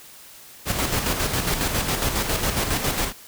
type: noise with tremolo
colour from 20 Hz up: pink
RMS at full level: -22 dBFS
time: 0.65-3.13 s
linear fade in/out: 50 ms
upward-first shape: square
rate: 7.3 Hz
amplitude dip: 45%
effects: white hiss -45 dBFS RMS until 3.27 s